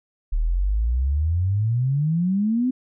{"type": "exponential sweep", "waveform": "sine", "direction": "up", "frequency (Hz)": [36.71, 261.6], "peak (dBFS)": -18, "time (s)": [0.32, 2.71], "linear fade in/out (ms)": 10, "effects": []}